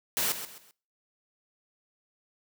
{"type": "noise with echo", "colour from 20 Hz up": "white", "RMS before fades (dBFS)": -28, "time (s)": [0.17, 0.32], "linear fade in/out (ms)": 0, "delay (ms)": 130, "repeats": 3, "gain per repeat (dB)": -10, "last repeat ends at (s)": 0.71, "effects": ["noise-tail reverb RT60 0.4 s tail -22 dB re dry", "high-pass 100 Hz 12 dB/octave"]}